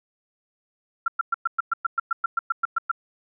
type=tone bursts; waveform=sine; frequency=1364 Hz; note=F6; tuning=41 cents flat; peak=-18 dBFS; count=15; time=1.06-2.915 s; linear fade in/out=5 ms; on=21 ms; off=110 ms; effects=none